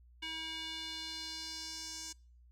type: tone with band-pass filter sweep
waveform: square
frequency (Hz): 321.2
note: E4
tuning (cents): -45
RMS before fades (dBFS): -43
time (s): 0.22-2.13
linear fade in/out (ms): 10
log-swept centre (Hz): 2900 to 6300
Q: 3
effects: noise-tail reverb RT60 0.5 s tail -26 dB re dry + added 60 Hz sine -58 dBFS peak until 2.51 s